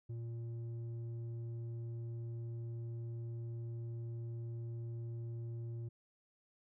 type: tone with low-pass filter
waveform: square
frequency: 116.54 Hz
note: A#2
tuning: in tune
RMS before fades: -43 dBFS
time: 0.09-5.89 s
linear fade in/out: 10 ms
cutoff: 250 Hz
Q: 1.4
effects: none